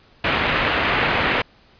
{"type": "low-pass noise", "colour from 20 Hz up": "white", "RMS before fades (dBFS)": -20, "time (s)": [0.24, 1.42], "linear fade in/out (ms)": 5, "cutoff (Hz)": 2700, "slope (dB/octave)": 24, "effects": ["pink hiss -53 dBFS RMS until 1.79 s", "resampled to 11025 Hz"]}